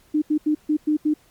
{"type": "tone bursts at uneven times", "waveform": "sine", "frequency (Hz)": 303.4, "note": "D#4", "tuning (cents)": -44, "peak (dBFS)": -16, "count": 6, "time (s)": [[0.14, 0.22], [0.3, 0.38], [0.46, 0.55], [0.69, 0.77], [0.87, 0.97], [1.05, 1.14]], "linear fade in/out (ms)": 10, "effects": ["pink hiss -57 dBFS RMS until 1.3 s", "MP3 96 kbps"]}